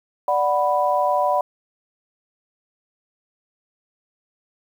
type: chord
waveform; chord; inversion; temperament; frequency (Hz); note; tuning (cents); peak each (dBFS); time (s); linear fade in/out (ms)
sine; B minor; first; equal; 587.3 / 740 / 987.8; D5 / F#5 / B5; 0 / 0 / 0; -21; 0.28-1.41; 2
effects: 8-bit